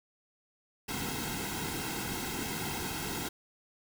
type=noise with comb filter; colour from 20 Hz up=pink; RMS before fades=-36 dBFS; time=0.88-3.29 s; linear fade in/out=10 ms; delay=1.7 ms; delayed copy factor=-0.8; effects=none

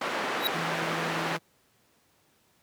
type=band-pass noise; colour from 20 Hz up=white; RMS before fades=-31 dBFS; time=0.01-1.37 s; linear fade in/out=5 ms; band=240 to 1700 Hz; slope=12 dB/octave
type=tone with exponential growth; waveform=square; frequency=3851 Hz; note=B7; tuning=44 cents flat; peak=-21 dBFS; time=0.37-0.47 s; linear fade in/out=0 ms; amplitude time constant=21 ms
type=tone; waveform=sawtooth; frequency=164.9 Hz; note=E3; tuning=1 cent sharp; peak=-31 dBFS; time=0.53-1.39 s; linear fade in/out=20 ms
effects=pink hiss -66 dBFS RMS until 2.62 s + high-pass 100 Hz 12 dB/octave

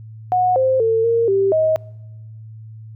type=tone with pitch steps; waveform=sine; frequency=731 / 523 / 450.2 / 462.5 / 391.1 / 631 Hz; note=F#5 / C5 / A4 / A#4 / G4 / D#5; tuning=-21 / -1 / +40 / -14 / -4 / +24 cents; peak=-13 dBFS; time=0.32-1.76 s; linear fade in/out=0 ms; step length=240 ms; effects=noise-tail reverb RT60 1.0 s tail -26 dB re dry + added 110 Hz sine -34 dBFS peak until 2.95 s

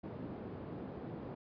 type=band-pass noise; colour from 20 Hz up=white; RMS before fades=-45 dBFS; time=0.03-1.35 s; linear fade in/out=10 ms; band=100 to 370 Hz; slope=12 dB/octave; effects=resampled to 11025 Hz

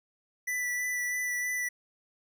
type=tone with vibrato; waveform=square; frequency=1975.5 Hz; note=B6; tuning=in tune; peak=-30 dBFS; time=0.47-1.69 s; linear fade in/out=10 ms; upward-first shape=sine; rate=3.1 Hz; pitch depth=14 cents each way; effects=none

